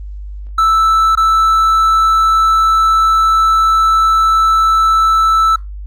triangle tone with dropouts, 1318.5 Hz, E6, in tune, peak -6 dBFS, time 0.58-5.56 s, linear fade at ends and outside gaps 5 ms, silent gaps 1.153-1.173 s, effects added 50 Hz sine -24 dBFS peak until 5.86 s + Opus 24 kbps

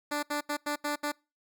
10% pulse tone bursts at uneven times, 293.7 Hz, D4, in tune, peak -21 dBFS, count 6, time 0.11-0.23 / 0.3-0.41 / 0.49-0.57 / 0.66-0.76 / 0.84-0.96 / 1.03-1.12 s, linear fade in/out 10 ms, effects noise-tail reverb RT60 0.3 s tail -26 dB re dry

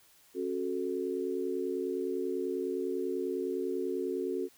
sine chord, F# minor, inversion second, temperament equal with one note detuned, 271.3 / 370 / 440 Hz, C#4 / F#4 / A4, -37 / 0 / 0 cents, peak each -37 / -33 / -36 dBFS, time 0.34-4.49 s, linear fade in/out 50 ms, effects white hiss -62 dBFS RMS until 4.57 s

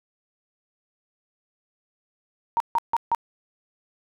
sine tone bursts, 930 Hz, A#5, 4 cents flat, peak -18 dBFS, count 4, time 2.57-3.148 s, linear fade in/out 0 ms, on 32 ms, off 150 ms, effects none

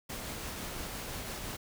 pink noise with tremolo, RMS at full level -39 dBFS, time 0.09-1.57 s, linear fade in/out 10 ms, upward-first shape triangle, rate 5.9 Hz, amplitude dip 25%, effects none

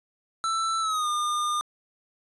square tone with pitch glide, 1328 to 1210.8 Hz, E6 to D#6, +12 to -48 cents, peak -25 dBFS, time 0.44-1.61 s, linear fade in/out 0 ms, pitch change -160 cents, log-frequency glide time 0.8-1.08 s, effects resampled to 24000 Hz + 10-bit

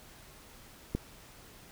click, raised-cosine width 3 ms, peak -17 dBFS, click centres 0.95 s, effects pink hiss -54 dBFS RMS until 1.71 s

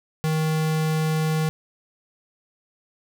square tone, 157.2 Hz, D#3, 18 cents sharp, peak -21 dBFS, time 0.24-1.49 s, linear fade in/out 0 ms, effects none

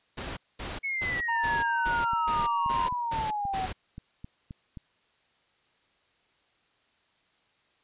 pink noise bursts, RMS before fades -36 dBFS, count 9, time 0.17-3.73 s, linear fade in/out 10 ms, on 200 ms, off 220 ms
sine exponential sweep, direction down, 2217 to 742 Hz, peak -28 dBFS, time 0.83-3.67 s, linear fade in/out 20 ms
triangle tone with pitch glide, 932 to 939.6 Hz, A#5 to A#5, -1 to +13 cents, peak -25 dBFS, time 1.28-2.88 s, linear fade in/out 10 ms, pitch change +14 cents, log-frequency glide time 1.86-2.7 s
click train, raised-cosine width 5 ms, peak -28 dBFS, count 12, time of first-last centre 1.87-4.772 s, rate 3.79 Hz
effects white hiss -68 dBFS RMS until 7.83 s + resampled to 8000 Hz

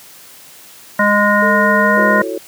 harmonic tone, 206.3 Hz, G#3, 11 cents flat, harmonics 1 / 3 / 5 / 7 / 9, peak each -16 / -16 / -16 / -16 / -16 dBFS, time 0.99-2.22 s, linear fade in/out 5 ms
sine tone with pitch glide, 448.3 to 497.4 Hz, A4 to B4, +32 to +12 cents, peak -21 dBFS, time 1.42-2.23 s, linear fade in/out 5 ms, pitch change +180 cents, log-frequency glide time 1.79-2.05 s
sine chord, F# minor seventh, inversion third, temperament just, 333 / 370 / 444 / 555 Hz, E4 / F#4 / A4 / C#5, +18 / 0 / +16 / +2 cents, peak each -25 dBFS, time 1.97-2.38 s, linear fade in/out 5 ms
effects white hiss -40 dBFS RMS until 2.47 s + high-pass 100 Hz 12 dB/octave

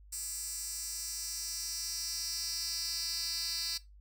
10% pulse tone with high-pass filter sweep, 334.4 Hz, E4, 25 cents sharp, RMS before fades -38 dBFS, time 0.12-3.78 s, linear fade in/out 10 ms, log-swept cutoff 7500 to 4400 Hz, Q 3, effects noise-tail reverb RT60 0.2 s tail -17 dB re dry + added 50 Hz sine -53 dBFS peak until 4 s

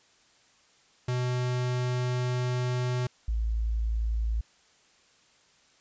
square / sine tone pair in turn, 124.8 / 55.59 Hz, B2 / A1, +19 / +18 cents, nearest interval octave + major second, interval 1401 cents, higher first, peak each -27 / -25 dBFS, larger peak second, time 1.08-3.07 / 3.28-4.41 s, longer first, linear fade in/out 5 ms, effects white hiss -62 dBFS RMS until 5.8 s + resampled to 16000 Hz

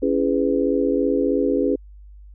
sine chord, C# minor seventh, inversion none, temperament just, 277.2 / 332.6 / 415.8 / 498.9 Hz, C#4 / E4 / G#4 / B4, 0 / +16 / +2 / +17 cents, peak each -21 / -25 / -22 / -23 dBFS, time 0.02-1.76 s, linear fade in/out 10 ms, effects added 50 Hz sine -40 dBFS peak until 2.34 s

